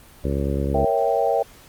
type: harmonic tone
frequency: 69.4 Hz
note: C#2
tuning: 3 cents sharp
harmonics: 1 / 2 / 3 / 4 / 5 / 6 / 7 / 8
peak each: -24 / -27 / -29 / -30 / -31 / -32 / -32 / -33 dBFS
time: 0.24-0.85 s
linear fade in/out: 5 ms
type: chord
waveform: sine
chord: A# diminished seventh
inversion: none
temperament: equal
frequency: 466.2 / 554.4 / 659.3 / 784 Hz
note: A#4 / C#5 / E5 / G5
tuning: 0 / 0 / 0 / 0 cents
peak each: -23 dBFS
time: 0.74-1.43 s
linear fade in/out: 10 ms
effects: pink hiss -48 dBFS RMS until 1.68 s + Opus 32 kbps